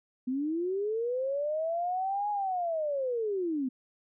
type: linear two-way sweep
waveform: sine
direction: up then down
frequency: 246.9 to 837 to 246.9 Hz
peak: -28 dBFS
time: 0.27-3.69 s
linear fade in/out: 10 ms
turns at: 2.3 s
effects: none